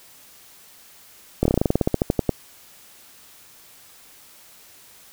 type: slowing click train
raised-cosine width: 2 ms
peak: -4 dBFS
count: 17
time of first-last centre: 1.43-2.293 s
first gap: 24 ms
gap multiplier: 1.1
effects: white hiss -49 dBFS RMS until 5.12 s